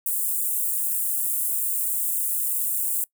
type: high-pass noise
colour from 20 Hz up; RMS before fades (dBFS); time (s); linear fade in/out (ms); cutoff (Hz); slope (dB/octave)
white; -25; 0.06-3.04; 2; 8100; 48
effects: noise-tail reverb RT60 0.1 s tail -22 dB re dry